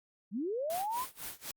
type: linear sweep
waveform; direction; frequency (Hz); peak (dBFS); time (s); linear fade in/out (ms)
sine; up; 174.61 to 1071; -32; 0.31-1.06; 50
type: noise with tremolo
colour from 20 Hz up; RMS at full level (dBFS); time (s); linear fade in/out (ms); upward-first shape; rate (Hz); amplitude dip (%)
white; -40; 0.7-1.51; 0; sine; 4; 95
effects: Opus 48 kbps